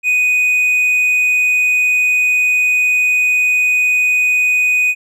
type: tone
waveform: triangle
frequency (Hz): 2489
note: D#7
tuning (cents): 0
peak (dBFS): -9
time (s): 0.03-4.95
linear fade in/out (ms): 50
effects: none